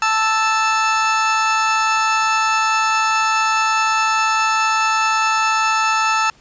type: tone pair together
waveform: 30% pulse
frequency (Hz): 880.6 / 1318.5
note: A5 / E6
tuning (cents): +1 / 0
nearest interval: perfect fifth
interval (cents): 699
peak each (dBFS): -16 / -14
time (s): 0.02-6.3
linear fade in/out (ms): 2
effects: pink hiss -51 dBFS RMS until 6.4 s + resampled to 16000 Hz